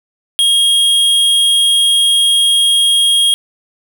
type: tone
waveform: square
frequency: 3260 Hz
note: G#7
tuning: 33 cents flat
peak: -9 dBFS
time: 0.39-3.34 s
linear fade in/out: 0 ms
effects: none